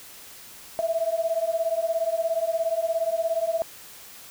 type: beating tone pair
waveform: sine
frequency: 650 / 667 Hz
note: E5 / E5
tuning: -24 / +20 cents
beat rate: 17 Hz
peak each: -26 / -25 dBFS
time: 0.79-3.62 s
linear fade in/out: 0 ms
effects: white hiss -45 dBFS RMS until 4.3 s